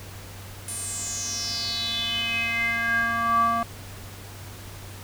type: tone with band-pass filter sweep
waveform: square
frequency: 231.6 Hz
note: A#3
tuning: 11 cents flat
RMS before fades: -26 dBFS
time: 0.68-3.63 s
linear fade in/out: 2 ms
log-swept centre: 9700 to 960 Hz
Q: 7
effects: added 97 Hz sine -41 dBFS peak until 5.03 s + pink hiss -43 dBFS RMS until 5.03 s